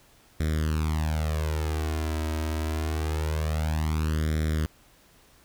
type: tone with flanger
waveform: sawtooth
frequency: 77.78 Hz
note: D#2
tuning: in tune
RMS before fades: -27 dBFS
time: 0.4-4.66 s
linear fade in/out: 0 ms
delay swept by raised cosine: 0.54 to 3.14 ms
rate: 0.25 Hz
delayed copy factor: +0.95
effects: pink hiss -58 dBFS RMS until 5.44 s

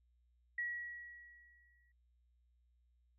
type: tone with exponential decay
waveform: sine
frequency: 1920 Hz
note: B6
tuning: 49 cents flat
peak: -35 dBFS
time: 0.58-1.92 s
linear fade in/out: 5 ms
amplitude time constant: 290 ms
effects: added 60 Hz sine -70 dBFS peak until 3.18 s

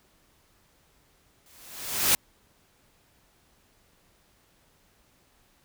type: noise with exponential growth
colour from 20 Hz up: white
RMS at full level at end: -19 dBFS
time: 1.46-2.15 s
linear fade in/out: 1 ms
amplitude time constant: 150 ms
effects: pink hiss -64 dBFS RMS until 5.64 s

